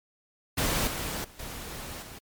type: noise with level steps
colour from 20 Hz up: pink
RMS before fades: -27 / -33 / -51 / -39 / -44 dBFS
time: 0.57-2.19 s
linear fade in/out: 10 ms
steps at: 0.87 / 1.24 / 1.39 / 2.02 s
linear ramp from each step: 5 ms
effects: MP3 96 kbps